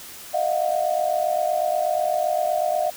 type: tone cluster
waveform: sine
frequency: 612 / 681 / 729 Hz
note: D#5 / F5 / F#5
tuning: -29 / -44 / -26 cents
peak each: -24 dBFS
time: 0.33-2.91 s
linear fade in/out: 20 ms
effects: white hiss -40 dBFS RMS until 2.96 s